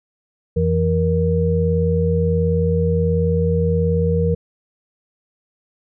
sine tone cluster, 87.8 / 166.4 / 470.1 Hz, F2 / E3 / A#4, +10 / +17 / +15 cents, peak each -19 dBFS, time 0.56-4.35 s, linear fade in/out 10 ms, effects none

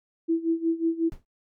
sine tone with tremolo, 329.6 Hz, E4, in tune, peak -19 dBFS, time 0.28-1.1 s, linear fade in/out 20 ms, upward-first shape sine, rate 5.5 Hz, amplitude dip 85%
brown noise with exponential decay, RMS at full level -34 dBFS, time 1.12-1.25 s, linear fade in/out 0 ms, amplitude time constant 28 ms
effects noise-tail reverb RT60 0.1 s tail -24 dB re dry

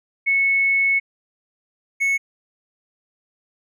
sine / triangle tone pair in turn, 2202 / 2202 Hz, C#7 / C#7, -12 / -12 cents, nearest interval unison, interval 0 cents, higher neither, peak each -15 dBFS, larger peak neither, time 0.26-1 / 2-2.18 s, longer first, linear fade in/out 20 ms, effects none

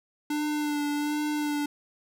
square tone with vibrato, 296.1 Hz, D4, 14 cents sharp, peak -27 dBFS, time 0.3-1.66 s, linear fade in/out 5 ms, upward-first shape sine, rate 1.3 Hz, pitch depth 25 cents each way, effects none

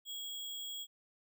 sine tone with sample-and-hold, 3318 Hz, G#7, 2 cents flat, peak -40 dBFS, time 0.05-0.87 s, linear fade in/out 50 ms, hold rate 11025 Hz, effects none

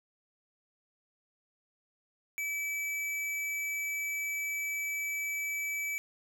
square tone, 2302 Hz, D7, 35 cents flat, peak -33 dBFS, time 2.38-5.98 s, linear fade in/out 0 ms, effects none

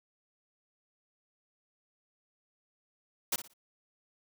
white noise with echo, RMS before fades -30 dBFS, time 3.32-3.36 s, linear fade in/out 5 ms, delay 59 ms, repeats 3, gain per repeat -12 dB, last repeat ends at 3.537 s, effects none

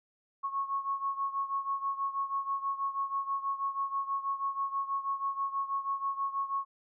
sine beating tone pair, 1098 / 1104.2 Hz, C#6 / C#6, -17 / -7 cents, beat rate 6.2 Hz, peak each -32 / -36 dBFS, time 0.43-6.65 s, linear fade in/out 20 ms, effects none

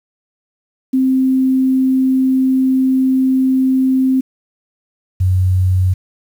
sine tone pair in turn, 261.6 / 92.49 Hz, C4 / F#2, 0 / 0 cents, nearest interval octave + tritone, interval 1800 cents, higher first, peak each -10 dBFS, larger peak neither, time 0.93-4.21 / 5.2-5.94 s, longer first, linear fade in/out 10 ms, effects 7-bit

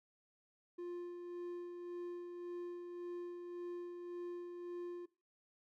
triangle tone with tremolo, 350.9 Hz, F4, 8 cents sharp, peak -39 dBFS, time 0.78-5.06 s, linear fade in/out 10 ms, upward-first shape sine, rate 1.8 Hz, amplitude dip 40%, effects noise-tail reverb RT60 0.3 s tail -19 dB re dry

